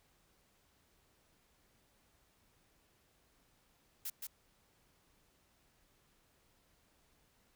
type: noise with echo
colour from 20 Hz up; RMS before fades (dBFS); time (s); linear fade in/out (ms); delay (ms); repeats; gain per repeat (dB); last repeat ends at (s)
blue; -41; 4.05-4.1; 5; 170; 1; -3; 4.27
effects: pink hiss -72 dBFS RMS until 7.55 s

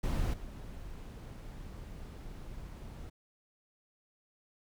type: noise with level steps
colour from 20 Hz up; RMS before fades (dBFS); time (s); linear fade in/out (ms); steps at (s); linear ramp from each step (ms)
brown; -32 / -45; 0.03-3.1; 10; 0.33; 10
effects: none

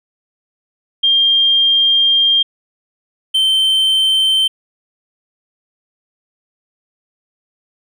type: tone pair in turn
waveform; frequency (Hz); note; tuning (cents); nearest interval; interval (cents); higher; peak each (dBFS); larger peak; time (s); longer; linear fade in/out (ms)
sine / triangle; 3201 / 3106; G7 / G7; +36 / -17; minor second; 53; first; -9; neither; 1.03-2.43 / 3.34-4.48; first; 10
effects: none

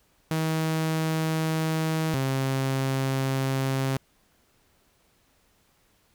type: tone pair in turn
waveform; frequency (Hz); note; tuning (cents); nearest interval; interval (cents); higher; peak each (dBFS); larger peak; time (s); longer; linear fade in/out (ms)
sawtooth; 159.3 / 133.95; D#3 / C3; +41 / +41; minor third; 300; first; -20; neither; 0.31-2.14 / 2.14-3.97; neither; 0
effects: pink hiss -65 dBFS RMS until 6.14 s

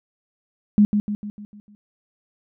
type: tone with echo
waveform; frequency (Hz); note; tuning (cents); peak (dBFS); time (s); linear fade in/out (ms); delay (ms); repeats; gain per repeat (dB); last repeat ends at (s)
sine; 207.7; G#3; 0; -10; 0.78-0.85; 0; 150; 6; -6; 1.75
effects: none

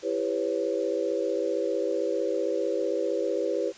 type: chord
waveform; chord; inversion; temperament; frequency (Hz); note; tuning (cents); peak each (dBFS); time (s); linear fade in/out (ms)
sine; C# half-diminished seventh; first; just; 332.6 / 399.1 / 498.9 / 554.4; E4 / G4 / B4 / C#5; +16 / +31 / +17 / 0; -32 / -30 / -29 / -31; 0.02-3.73; 50
effects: white hiss -49 dBFS RMS until 3.77 s + resampled to 16000 Hz

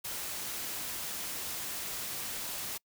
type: noise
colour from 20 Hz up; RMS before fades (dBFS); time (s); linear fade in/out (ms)
white; -38; 0.04-2.78; 10
effects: noise-tail reverb RT60 0.1 s tail -26 dB re dry

